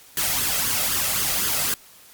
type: noise with flanger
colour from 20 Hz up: white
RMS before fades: -23 dBFS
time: 0.17-1.74 s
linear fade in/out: 2 ms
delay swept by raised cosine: 0.61 to 1.56 ms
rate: 3.9 Hz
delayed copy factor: +0.6
effects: white hiss -49 dBFS RMS until 2.13 s + Opus 48 kbps